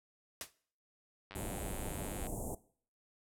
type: noise with exponential decay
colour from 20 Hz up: white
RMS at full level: -36 dBFS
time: 0.41-0.52 s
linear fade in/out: 1 ms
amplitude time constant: 22 ms
type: click train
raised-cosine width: 0.3 ms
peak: -32 dBFS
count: 96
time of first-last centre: 1.31-2.268 s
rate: 99.2 Hz
type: band-stop noise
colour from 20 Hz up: pink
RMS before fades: -40 dBFS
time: 1.35-2.55 s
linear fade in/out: 5 ms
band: 860 to 7400 Hz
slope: 48 dB/octave
effects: noise-tail reverb RT60 0.5 s tail -19 dB re dry + low-pass 12000 Hz 12 dB/octave